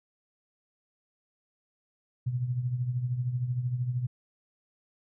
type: tone with tremolo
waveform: sine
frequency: 124.1 Hz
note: B2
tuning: 9 cents sharp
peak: -24 dBFS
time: 2.26-4.07 s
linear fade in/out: 10 ms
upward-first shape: triangle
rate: 13 Hz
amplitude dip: 70%
effects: none